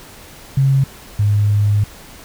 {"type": "tone pair in turn", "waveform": "sine", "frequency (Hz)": [135.7, 103.37], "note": ["C#3", "G#2"], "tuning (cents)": [-36, -8], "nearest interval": "perfect fourth", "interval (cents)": 472, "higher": "first", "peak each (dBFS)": [-10, -11], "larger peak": "first", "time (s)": [[0.57, 0.84], [1.19, 1.84]], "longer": "second", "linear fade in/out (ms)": 5, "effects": ["pink hiss -39 dBFS RMS until 2.24 s"]}